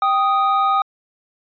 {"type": "tone pair together", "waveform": "triangle", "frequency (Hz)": [784, 1244.5], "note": ["G5", "D#6"], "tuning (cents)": [0, 0], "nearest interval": "minor sixth", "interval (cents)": 800, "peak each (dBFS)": [-17, -14], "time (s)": [0.02, 0.82], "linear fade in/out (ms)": 2, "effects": ["resampled to 11025 Hz"]}